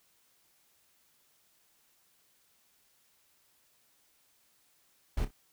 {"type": "noise with echo", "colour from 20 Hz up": "brown", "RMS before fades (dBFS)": -30, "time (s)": [5.17, 5.25], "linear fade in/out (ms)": 5, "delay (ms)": 30, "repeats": 2, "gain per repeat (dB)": -12, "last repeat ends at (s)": 5.31, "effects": ["white hiss -69 dBFS RMS until 5.52 s"]}